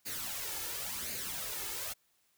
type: noise with flanger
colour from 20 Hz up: white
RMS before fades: -39 dBFS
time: 0.05-1.94 s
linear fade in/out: 20 ms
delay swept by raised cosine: 0.44 to 2.34 ms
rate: 0.93 Hz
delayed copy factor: +0.6
effects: white hiss -73 dBFS RMS until 2.37 s